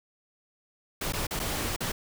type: noise with dropouts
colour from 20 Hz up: pink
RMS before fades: -31 dBFS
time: 1.01-1.92 s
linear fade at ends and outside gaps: 5 ms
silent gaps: 1.124-1.134 / 1.269-1.308 / 1.394-1.398 / 1.763-1.805 s
effects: none